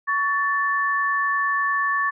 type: tone pair together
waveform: sine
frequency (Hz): 1122.9 / 1760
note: C#6 / A6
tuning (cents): +22 / 0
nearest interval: minor sixth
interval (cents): 778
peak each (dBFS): -22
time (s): 0.07-2.11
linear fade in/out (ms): 20
effects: none